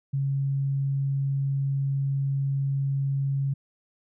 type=tone; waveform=sine; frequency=137.7 Hz; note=C#3; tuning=11 cents flat; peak=-23 dBFS; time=0.13-3.54 s; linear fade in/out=10 ms; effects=none